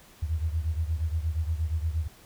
sine beating tone pair, 77.78 / 86.28 Hz, D#2 / F2, 0 / -20 cents, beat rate 8.5 Hz, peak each -27 / -31 dBFS, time 0.22-2.08 s, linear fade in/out 10 ms, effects pink hiss -54 dBFS RMS until 2.25 s

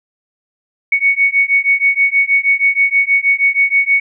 sine beating tone pair, 2222 / 2228.3 Hz, C#7 / C#7, +4 / +8 cents, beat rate 6.3 Hz, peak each -13 dBFS, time 0.92-4 s, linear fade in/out 5 ms, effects none

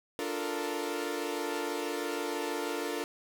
sawtooth chord, Bb major seventh, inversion first, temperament equal, 293.7 / 349.2 / 440 / 466.2 Hz, D4 / F4 / A4 / Bb4, 0 / 0 / 0 / 0 cents, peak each -34 dBFS, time 0.19-3.04 s, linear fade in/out 0 ms, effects none

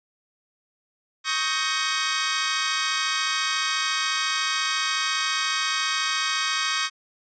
15% pulse chord, Eb dominant seventh, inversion third, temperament equal with one note detuned, 1108.7 / 1261.2 / 1568 / 1864.7 Hz, Db6 / Eb6 / G6 / Bb6, 0 / +23 / 0 / 0 cents, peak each -22 dBFS, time 1.24-6.9 s, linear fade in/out 50 ms, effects resampled to 16000 Hz

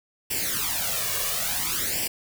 white noise with flanger, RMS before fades -27 dBFS, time 0.3-2.08 s, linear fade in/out 10 ms, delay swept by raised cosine 0.38 to 1.78 ms, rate 0.58 Hz, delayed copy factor +0.8, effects none

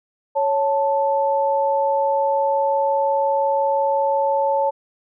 sine tone pair together, 554.4 / 880.1 Hz, C#5 / A5, 0 / 0 cents, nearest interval minor sixth, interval 800 cents, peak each -19 / -19 dBFS, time 0.35-4.71 s, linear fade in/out 20 ms, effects none

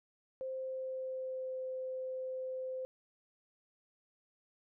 sine tone with pitch glide, 523.3 to 517.3 Hz, C5 to C5, 0 to -20 cents, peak -37 dBFS, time 0.41-2.85 s, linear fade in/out 0 ms, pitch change -20 cents, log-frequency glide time 0.52-1.59 s, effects none

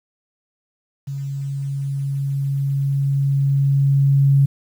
sine tone with level ramp, 138.59 Hz, C#3, in tune, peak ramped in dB -24 to -10 dBFS, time 1.07-4.46 s, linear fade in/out 10 ms, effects 8-bit

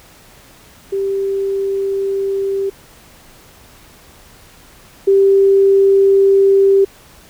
sine tone pair in turn, 392 / 392 Hz, G4 / G4, 0 / 0 cents, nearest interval unison, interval 0 cents, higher neither, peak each -15 / -7 dBFS, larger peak second, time 0.92-2.7 / 5.07-6.85 s, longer neither, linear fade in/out 10 ms, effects pink hiss -44 dBFS RMS until 7.29 s

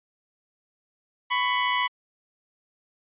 20% pulse tone pair together, 994.9 / 1108.7 Hz, B5 / C#6, +12 / 0 cents, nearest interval major second, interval 188 cents, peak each -18 / -23 dBFS, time 1.3-1.88 s, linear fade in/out 20 ms, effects resampled to 8000 Hz

